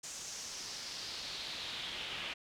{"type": "noise with band-pass filter sweep", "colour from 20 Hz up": "brown", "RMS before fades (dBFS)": -43, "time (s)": [0.03, 2.34], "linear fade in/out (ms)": 10, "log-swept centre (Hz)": [6900, 2900], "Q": 3, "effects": []}